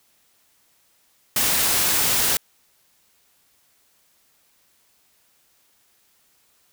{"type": "noise", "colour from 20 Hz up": "white", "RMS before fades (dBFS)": -20, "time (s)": [1.36, 2.37], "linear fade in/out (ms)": 2, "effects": ["white hiss -62 dBFS RMS until 6.72 s"]}